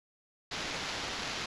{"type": "noise with sample-and-hold", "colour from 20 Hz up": "blue", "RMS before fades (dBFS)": -37, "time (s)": [0.51, 1.46], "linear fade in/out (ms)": 5, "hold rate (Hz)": 8820, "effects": ["resampled to 22050 Hz"]}